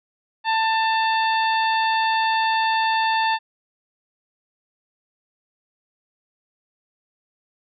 harmonic tone, 890 Hz, A5, 20 cents sharp, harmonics 1 / 2 / 3 / 4 / 5, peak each -19 / -25 / -29 / -31 / -33 dBFS, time 0.44-3.39 s, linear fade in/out 50 ms, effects none

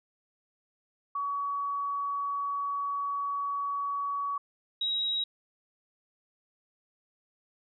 sine tone pair in turn, 1130 / 3828 Hz, C#6 / A#7, +33 / +45 cents, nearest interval octave + major sixth, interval 2112 cents, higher second, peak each -29 / -27 dBFS, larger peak second, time 1.15-4.38 / 4.81-5.24 s, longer first, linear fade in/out 5 ms, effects none

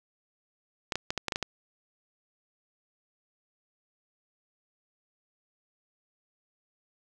clicks, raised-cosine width 0.2 ms, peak -12 dBFS, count 8, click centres 0.922 / 0.956 / 1.105 / 1.177 / 1.283 / 1.322 / 1.359 / 1.427 s, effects none

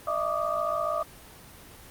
sine tone cluster, 610 / 665 / 1160 / 1226 Hz, D#5 / E5 / D6 / D#6, -34 / +15 / -22 / -26 cents, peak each -31 dBFS, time 0.07-1.03 s, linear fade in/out 5 ms, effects pink hiss -48 dBFS RMS until 1.9 s + Opus 24 kbps

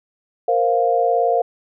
sine chord, Bb suspended second, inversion none, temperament just, 466.2 / 524.4 / 699.2 Hz, Bb4 / C5 / F5, 0 / +4 / +2 cents, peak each -19 / -21 / -17 dBFS, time 0.48-1.42 s, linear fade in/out 5 ms, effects none

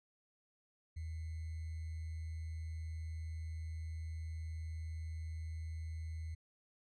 sine tone with sample-and-hold, 80.3 Hz, E2, 45 cents flat, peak -40 dBFS, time 0.96-6.35 s, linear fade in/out 10 ms, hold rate 2100 Hz, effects resampled to 22050 Hz

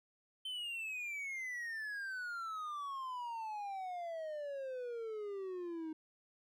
triangle exponential sweep, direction down, 3100 to 311.1 Hz, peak -38 dBFS, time 0.45-5.93 s, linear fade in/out 5 ms, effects none

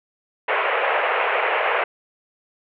pink band-pass noise, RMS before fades -21 dBFS, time 0.48-1.84 s, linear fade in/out 5 ms, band 450 to 2700 Hz, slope 48 dB/octave, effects none

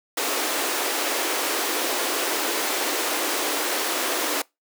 pink high-pass noise, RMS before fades -25 dBFS, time 0.17-4.42 s, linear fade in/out 5 ms, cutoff 290 Hz, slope 48 dB/octave, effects noise-tail reverb RT60 0.2 s tail -24 dB re dry

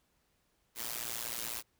white noise with amplitude modulation, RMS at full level -35 dBFS, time 0.75-1.63 s, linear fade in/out 50 ms, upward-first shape sine, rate 116 Hz, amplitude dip 100%, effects pink hiss -75 dBFS RMS until 1.79 s

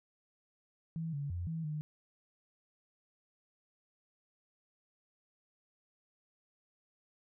sine tone with pitch steps, 163.2 / 142.5 / 87.6 / 162.6 / 151.9 Hz, E3 / C#3 / F2 / E3 / D#3, -17 / +48 / +6 / -23 / -41 cents, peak -35 dBFS, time 0.96-1.81 s, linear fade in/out 0 ms, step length 170 ms, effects none

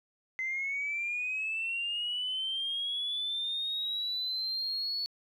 sine linear sweep, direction up, 2049 to 4435 Hz, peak -30 dBFS, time 0.39-5.06 s, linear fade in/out 0 ms, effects tanh soft clip ceiling -26 dBFS + 12-bit

